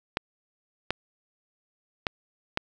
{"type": "clicks", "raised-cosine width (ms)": 0.3, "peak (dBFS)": -9, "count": 4, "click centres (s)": [0.171, 0.906, 2.068, 2.574], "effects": []}